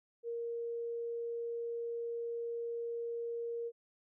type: tone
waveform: sine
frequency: 467.6 Hz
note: A#4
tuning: 5 cents sharp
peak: -36 dBFS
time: 0.23-3.72 s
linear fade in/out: 50 ms
effects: none